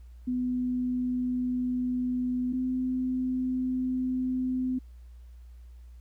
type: tone pair in turn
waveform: sine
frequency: 250 / 255.5 Hz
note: B3 / C4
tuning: +21 / -41 cents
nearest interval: unison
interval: 38 cents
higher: second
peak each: -26 dBFS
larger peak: neither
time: 0.27-2.53 / 2.53-4.79 s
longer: neither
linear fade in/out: 10 ms
effects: added 60 Hz sine -45 dBFS peak until 6 s + pink hiss -70 dBFS RMS until 6 s